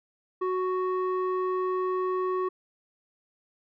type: tone with low-pass filter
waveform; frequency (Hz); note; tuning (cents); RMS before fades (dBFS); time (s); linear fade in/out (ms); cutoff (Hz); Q
square; 370; F#4; 0; -28; 0.41-2.49; 10; 1100; 2
effects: none